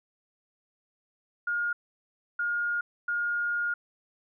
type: tone bursts at uneven times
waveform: sine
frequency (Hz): 1423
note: F6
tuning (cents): +32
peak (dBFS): -26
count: 3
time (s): 1.47-1.73 / 2.39-2.81 / 3.08-3.74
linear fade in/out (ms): 5
effects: none